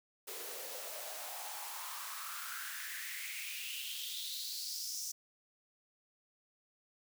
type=noise with high-pass filter sweep; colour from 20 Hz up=white; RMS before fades=-43 dBFS; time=0.27-5.12 s; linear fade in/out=10 ms; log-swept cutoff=400 to 6000 Hz; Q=5.2; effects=none